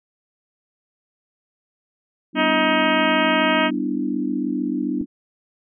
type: chord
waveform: sine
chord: E minor seventh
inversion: first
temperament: equal with one note detuned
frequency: 194.53 / 246.9 / 293.7 / 329.6 Hz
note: G3 / B3 / D4 / E4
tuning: -13 / 0 / 0 / 0 cents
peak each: -29 / -25 / -24 / -29 dBFS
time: 2.33-5.06 s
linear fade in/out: 50 ms
type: harmonic tone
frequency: 315.5 Hz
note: D#4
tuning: 24 cents sharp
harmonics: 2 / 3 / 4 / 5 / 6 / 7 / 8 / 9 / 10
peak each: -22 / -24 / -25 / -26 / -27 / -27 / -28 / -29 / -29 dBFS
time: 2.35-3.71 s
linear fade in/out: 50 ms
type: click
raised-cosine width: 3 ms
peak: -23 dBFS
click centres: 5.013 s
effects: none